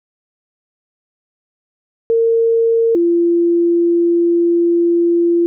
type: tone pair in turn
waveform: sine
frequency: 457.7 / 342.2 Hz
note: A#4 / F4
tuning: -32 / -35 cents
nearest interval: perfect fourth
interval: 503 cents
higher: first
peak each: -10 dBFS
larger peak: neither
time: 2.1-2.95 / 2.95-5.46 s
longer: second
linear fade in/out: 0 ms
effects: none